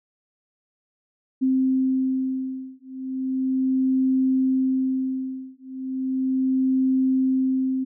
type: beating tone pair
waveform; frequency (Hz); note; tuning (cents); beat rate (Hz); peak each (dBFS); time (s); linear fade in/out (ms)
sine; 261.6 / 261.96; C4 / C4; 0 / +2; 0.36; -23; 1.41-7.85; 20
effects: none